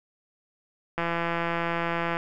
click train, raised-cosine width 0.5 ms, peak -13 dBFS, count 202, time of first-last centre 0.98-2.169 s, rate 169 Hz, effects none

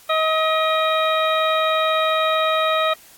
harmonic tone with a mistuned harmonic, 634 Hz, D#5, 32 cents sharp, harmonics 1 / 2 / 3 / 4 / 5 / 6, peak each -20 / -20 / -29 / -28 / -33 / -26 dBFS, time 0.09-2.94 s, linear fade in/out 10 ms, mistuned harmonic 4, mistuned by -67 cents, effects white hiss -48 dBFS RMS until 3.17 s + AAC 64 kbps

